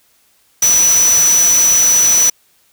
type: tone in noise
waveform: sine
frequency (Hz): 5940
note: F#8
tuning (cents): +6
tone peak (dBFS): -8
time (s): 0.62-2.3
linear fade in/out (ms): 5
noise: white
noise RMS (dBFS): -19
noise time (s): 0.62-2.3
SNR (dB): +8
effects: white hiss -55 dBFS RMS until 2.72 s